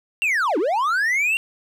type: linear two-way sweep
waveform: triangle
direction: down then up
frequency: 2794 to 280 to 2794 Hz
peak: -16 dBFS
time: 0.22-1.37 s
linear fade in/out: 0 ms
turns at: 0.58 s
effects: none